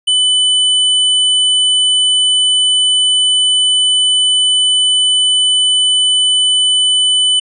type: tone with hard clipping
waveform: sine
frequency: 3000 Hz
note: F#7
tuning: 23 cents sharp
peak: -10 dBFS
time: 0.07-7.4 s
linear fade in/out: 10 ms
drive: 15 dB
effects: resampled to 24000 Hz